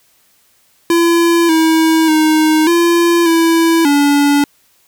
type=tone with pitch steps; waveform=square; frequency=338.8 / 321.5 / 311.7 / 341.7 / 330.6 / 286.5 Hz; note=E4 / E4 / D#4 / F4 / E4 / D4; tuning=+48 / -43 / +3 / -38 / +5 / -43 cents; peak=-9 dBFS; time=0.9-4.44 s; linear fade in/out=2 ms; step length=590 ms; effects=white hiss -54 dBFS RMS until 4.87 s